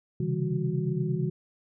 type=tone cluster; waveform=sine; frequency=130.7 / 139.4 / 161.5 / 197.5 / 367.7 Hz; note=C3 / C#3 / E3 / G3 / F#4; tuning=-1 / +10 / -35 / +13 / -11 cents; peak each=-34 / -31 / -29 / -34 / -34 dBFS; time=0.2-1.3 s; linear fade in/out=5 ms; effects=none